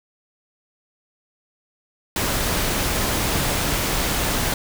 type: noise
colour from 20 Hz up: pink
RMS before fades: -22 dBFS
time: 2.16-4.54 s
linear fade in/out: 2 ms
effects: none